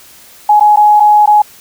sine tone with dropouts, 839 Hz, G#5, 17 cents sharp, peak -3 dBFS, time 0.49-1.42 s, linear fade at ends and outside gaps 5 ms, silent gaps 0.598-0.607 / 0.761-0.771 / 0.999-1.003 / 1.26-1.274 s, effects white hiss -39 dBFS RMS until 1.6 s

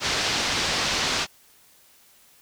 white low-pass noise, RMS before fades -25 dBFS, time 0-1.27 s, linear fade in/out 50 ms, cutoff 5600 Hz, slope 24 dB/octave, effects white hiss -56 dBFS RMS until 2.41 s

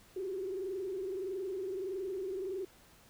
sine tone with frequency modulation, 380.2 Hz, F#4, 47 cents sharp, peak -35 dBFS, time 0.16-2.65 s, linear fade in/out 5 ms, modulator 21.6 Hz, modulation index 0.99, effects pink hiss -61 dBFS RMS until 3.09 s

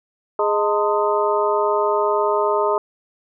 harmonic tone with a mistuned harmonic, 207.7 Hz, G#3, in tune, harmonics 2 / 3 / 4 / 5 / 6, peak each -20 / -22 / -23 / -24 / -25 dBFS, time 0.39-2.78 s, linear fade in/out 2 ms, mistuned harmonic 4, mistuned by +140 cents, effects none

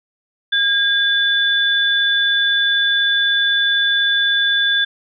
sine tone pair together, 1621 / 3484 Hz, G#6 / A7, -42 / -18 cents, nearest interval octave + minor second, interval 1324 cents, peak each -16 dBFS, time 0.52-4.85 s, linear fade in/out 10 ms, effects none

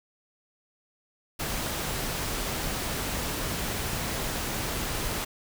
pink noise, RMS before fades -31 dBFS, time 1.39-5.25 s, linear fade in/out 10 ms, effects none

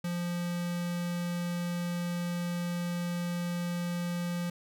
square tone with notch filter, 174.3 Hz, F3, 3 cents flat, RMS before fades -33 dBFS, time 0.04-4.5 s, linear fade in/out 5 ms, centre 720 Hz, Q 1.9, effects none

